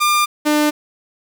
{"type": "tone pair in turn", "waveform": "sawtooth", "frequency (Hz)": [1199, 299.8], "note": ["D6", "D4"], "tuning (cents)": [36, 36], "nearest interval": "2 octaves", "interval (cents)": 2400, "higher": "first", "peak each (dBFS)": [-9, -9], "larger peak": "neither", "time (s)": [[0, 0.26], [0.45, 0.71]], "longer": "neither", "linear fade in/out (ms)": 20, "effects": ["7-bit"]}